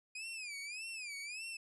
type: tone with vibrato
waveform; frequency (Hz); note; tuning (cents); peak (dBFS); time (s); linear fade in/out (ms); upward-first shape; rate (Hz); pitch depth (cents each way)
sawtooth; 2465; D#7; -17; -39; 0.15-1.57; 5; sine; 1.7; 170
effects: resampled to 24000 Hz